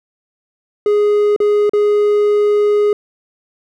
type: tone with dropouts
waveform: triangle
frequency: 415.3 Hz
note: G#4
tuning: in tune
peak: -8 dBFS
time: 0.86-2.93 s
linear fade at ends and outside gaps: 2 ms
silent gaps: 1.363-1.402 / 1.695-1.734 s
effects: none